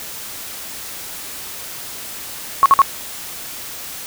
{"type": "tone bursts", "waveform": "sine", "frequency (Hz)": 1100, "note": "C#6", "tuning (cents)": -14, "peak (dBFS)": -5, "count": 3, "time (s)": [2.63, 2.818], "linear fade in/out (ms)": 0, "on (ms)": 28, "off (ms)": 52, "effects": ["white hiss -31 dBFS RMS until 4.06 s"]}